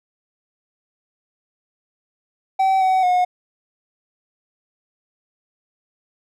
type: tone with pitch steps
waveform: triangle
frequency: 767 / 753 / 724 Hz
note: G5 / F#5 / F#5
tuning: -38 / +30 / -38 cents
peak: -12 dBFS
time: 2.59-3.25 s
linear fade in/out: 10 ms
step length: 220 ms
effects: none